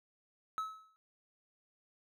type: tone with exponential decay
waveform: triangle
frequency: 1293 Hz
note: E6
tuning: 34 cents flat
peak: -30 dBFS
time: 0.58-0.96 s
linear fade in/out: 0 ms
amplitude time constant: 81 ms
effects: none